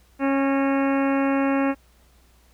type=harmonic tone with a mistuned harmonic; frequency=274.1 Hz; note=C#4; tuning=19 cents flat; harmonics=1 / 2 / 3 / 4 / 5 / 6 / 7 / 8 / 9 / 10; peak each=-20 / -26 / -30 / -32 / -34 / -36 / -37 / -38 / -39 / -40 dBFS; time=0.19-1.75 s; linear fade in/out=50 ms; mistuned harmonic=7; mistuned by=-55 cents; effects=added 60 Hz sine -55 dBFS peak until 2.53 s + pink hiss -60 dBFS RMS until 2.53 s